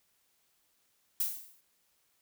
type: noise with exponential decay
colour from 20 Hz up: violet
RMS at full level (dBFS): -28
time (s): 1.2-1.61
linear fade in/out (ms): 5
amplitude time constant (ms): 88
effects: white hiss -73 dBFS RMS until 2.21 s